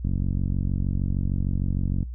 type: click train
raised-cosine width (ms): 5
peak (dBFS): -14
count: 93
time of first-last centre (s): 0.05-2.028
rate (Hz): 46.5
effects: noise-tail reverb RT60 0.1 s tail -20 dB re dry + added 60 Hz sine -31 dBFS peak until 2.14 s